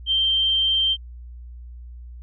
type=tone; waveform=sine; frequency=3142 Hz; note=G7; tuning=3 cents sharp; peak=-17 dBFS; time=0.06-0.97 s; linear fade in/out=50 ms; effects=added 60 Hz sine -36 dBFS peak until 2.22 s